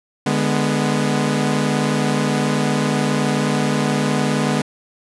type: chord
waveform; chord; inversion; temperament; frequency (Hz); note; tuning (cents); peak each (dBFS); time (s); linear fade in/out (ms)
sawtooth; G# diminished; second; equal with one note detuned; 148.8 / 207.7 / 246.9; D3 / G#3 / B3; +23 / 0 / 0; -17; 0.26-4.62; 5
effects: resampled to 24000 Hz